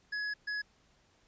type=tone bursts at uneven times; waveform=square; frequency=1684 Hz; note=G#6; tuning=24 cents sharp; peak=-34 dBFS; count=2; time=0.12-0.34 / 0.47-0.62 s; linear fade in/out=10 ms; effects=pink hiss -68 dBFS RMS until 1.27 s + resampled to 16000 Hz